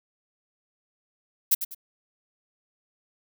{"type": "noise with echo", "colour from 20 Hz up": "violet", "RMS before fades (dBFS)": -19, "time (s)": [1.51, 1.55], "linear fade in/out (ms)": 10, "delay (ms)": 99, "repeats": 2, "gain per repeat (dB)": -10, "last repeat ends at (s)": 1.748, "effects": []}